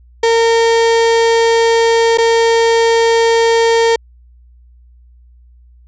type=tone with dropouts; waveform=35% pulse; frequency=458.7 Hz; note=A#4; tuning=28 cents flat; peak=-7 dBFS; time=0.23-3.96 s; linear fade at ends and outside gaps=5 ms; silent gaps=2.175-2.183 s; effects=added 60 Hz sine -41 dBFS peak until 5.87 s + resampled to 16000 Hz